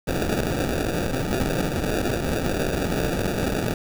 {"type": "noise with sample-and-hold", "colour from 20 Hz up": "white", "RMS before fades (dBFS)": -24, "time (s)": [0.07, 3.74], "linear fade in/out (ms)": 5, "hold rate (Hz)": 1050, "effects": []}